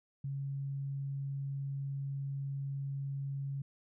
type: tone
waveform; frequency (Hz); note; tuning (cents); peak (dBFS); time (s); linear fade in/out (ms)
sine; 138.3; C#3; -4; -35; 0.24-3.62; 5
effects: none